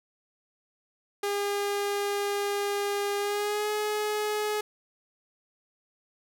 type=tone with pitch glide; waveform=sawtooth; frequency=405.3 to 422.3 Hz; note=G#4 to G#4; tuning=-42 to +29 cents; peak=-23 dBFS; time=1.23-4.61 s; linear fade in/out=5 ms; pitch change=+71 cents; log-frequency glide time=3.18-3.7 s; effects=none